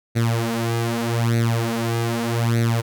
sawtooth tone with flanger, 116.1 Hz, A#2, 7 cents flat, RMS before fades -21 dBFS, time 0.15-2.82 s, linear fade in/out 20 ms, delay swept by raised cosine 0.48 to 6.18 ms, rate 0.82 Hz, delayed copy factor +0.8, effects none

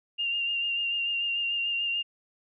sine tone with vibrato, 2794 Hz, F7, in tune, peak -26 dBFS, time 0.18-2.03 s, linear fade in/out 20 ms, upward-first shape sine, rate 6.8 Hz, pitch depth 24 cents each way, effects none

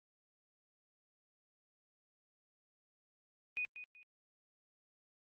sine tone with echo, 2482 Hz, D#7, 5 cents flat, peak -35 dBFS, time 3.57-3.65 s, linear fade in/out 0 ms, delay 190 ms, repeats 2, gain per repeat -11 dB, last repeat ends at 4.03 s, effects Opus 24 kbps

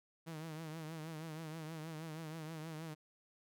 sawtooth tone with vibrato, 159 Hz, D#3, 38 cents sharp, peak -40 dBFS, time 0.26-2.95 s, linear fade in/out 20 ms, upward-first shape triangle, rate 6.3 Hz, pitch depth 84 cents each way, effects none

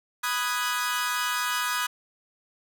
sawtooth chord, G# minor seventh, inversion first, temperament equal, 987.8 / 1244.5 / 1480 / 1661.2 Hz, B5 / D#6 / F#6 / G#6, 0 / 0 / 0 / 0 cents, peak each -28 / -26 / -29 / -28 dBFS, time 0.23-1.87 s, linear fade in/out 10 ms, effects none

